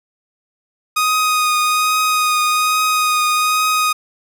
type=tone with vibrato; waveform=sawtooth; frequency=1244.5 Hz; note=D#6; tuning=in tune; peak=-10 dBFS; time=0.96-3.93 s; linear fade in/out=10 ms; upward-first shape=triangle; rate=1.2 Hz; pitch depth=17 cents each way; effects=none